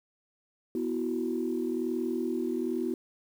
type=chord; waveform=sine; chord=B suspended fourth; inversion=none; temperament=just; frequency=246.9 / 329.3 / 370.4 Hz; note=B3 / E4 / F#4; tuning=0 / -2 / +2 cents; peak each=-32 dBFS; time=0.75-2.94 s; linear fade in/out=2 ms; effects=tanh soft clip ceiling -19 dBFS + 9-bit